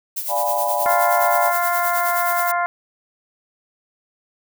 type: noise with tremolo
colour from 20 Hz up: violet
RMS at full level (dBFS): -24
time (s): 0.16-2.52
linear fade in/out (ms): 10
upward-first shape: sine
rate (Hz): 9.5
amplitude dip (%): 60
type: chord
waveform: sine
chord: D diminished seventh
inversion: none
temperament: equal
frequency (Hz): 587.3 / 698.5 / 830.6 / 987.8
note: D5 / F5 / Ab5 / Cb6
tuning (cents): 0 / 0 / 0 / 0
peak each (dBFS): -24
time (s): 0.28-1.53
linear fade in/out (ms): 50
type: harmonic tone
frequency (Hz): 349.2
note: F4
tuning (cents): 0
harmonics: 2 / 3 / 4 / 5 / 6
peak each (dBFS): -21 / -23 / -24 / -31 / -31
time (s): 0.86-2.66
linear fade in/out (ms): 0
effects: none